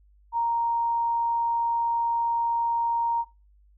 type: tone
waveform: sine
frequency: 932.3 Hz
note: A#5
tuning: in tune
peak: -22 dBFS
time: 0.32-3.25 s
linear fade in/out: 50 ms
effects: noise-tail reverb RT60 0.3 s tail -23 dB re dry + added 50 Hz sine -55 dBFS peak until 3.77 s